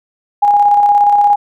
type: tone with tremolo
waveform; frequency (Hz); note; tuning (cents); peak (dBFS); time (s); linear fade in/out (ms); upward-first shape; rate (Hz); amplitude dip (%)
sine; 820; G#5; -22; -5; 0.42-1.36; 10; square; 17; 30
effects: none